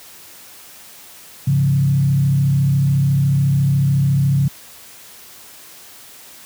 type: tone with frequency modulation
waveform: sine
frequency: 138.59 Hz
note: C#3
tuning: in tune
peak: -12 dBFS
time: 1.47-4.48 s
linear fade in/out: 5 ms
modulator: 34 Hz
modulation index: 0.64
effects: white hiss -41 dBFS RMS until 6.45 s + high-pass 60 Hz 12 dB/octave